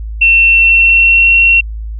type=tone with pitch glide; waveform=sine; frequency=2700 to 2727 Hz; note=E7 to F7; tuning=+41 to -42 cents; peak=-4 dBFS; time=0.21-1.61 s; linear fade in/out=10 ms; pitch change=+17 cents; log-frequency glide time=0.51-1.33 s; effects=added 54 Hz sine -19 dBFS peak until 1.99 s